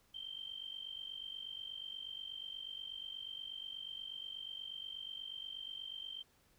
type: tone with amplitude modulation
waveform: sine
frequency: 3136 Hz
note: G7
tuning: in tune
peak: -40 dBFS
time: 0.14-6.23 s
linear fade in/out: 10 ms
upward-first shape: sine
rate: 48.3 Hz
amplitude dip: 80%
effects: pink hiss -71 dBFS RMS until 6.58 s